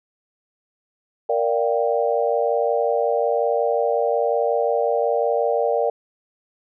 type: chord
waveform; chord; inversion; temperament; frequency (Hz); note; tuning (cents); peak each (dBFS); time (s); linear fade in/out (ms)
sine; G minor seventh; first; equal; 466.2 / 587.3 / 698.5 / 784; Bb4 / D5 / F5 / G5; 0 / 0 / 0 / 0; -21 / -22 / -25 / -26; 1.29-5.9; 5
effects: none